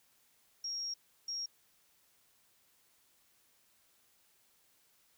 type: tone bursts at uneven times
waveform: sine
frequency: 5588 Hz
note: F8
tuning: in tune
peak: -36 dBFS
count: 2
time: 0.64-0.94 / 1.28-1.46 s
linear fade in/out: 5 ms
effects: white hiss -70 dBFS RMS until 5.17 s